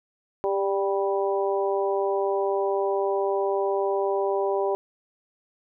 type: harmonic tone with a mistuned harmonic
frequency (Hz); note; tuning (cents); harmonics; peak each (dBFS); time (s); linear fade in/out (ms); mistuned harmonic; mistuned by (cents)
196; G3; 0; 2 / 3 / 4 / 5; -24 / -28 / -30 / -32; 0.44-4.75; 0; 2; +17
effects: none